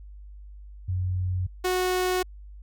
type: tone pair in turn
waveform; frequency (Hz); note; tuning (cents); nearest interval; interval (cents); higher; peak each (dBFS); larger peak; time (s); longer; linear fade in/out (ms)
sine / sawtooth; 91.7 / 366.8; F#2 / F#4; -15 / -15; 2 octaves; 2400; second; -24 / -19; second; 0.88-1.47 / 1.64-2.23; neither; 10
effects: added 50 Hz sine -41 dBFS peak until 2.62 s